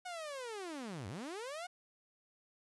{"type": "linear two-way sweep", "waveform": "sawtooth", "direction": "down then up", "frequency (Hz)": [740, 86.3, 740], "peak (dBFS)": -38, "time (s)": [0.05, 1.67], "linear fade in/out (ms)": 10, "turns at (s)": 1.08, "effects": ["resampled to 24000 Hz", "11-bit"]}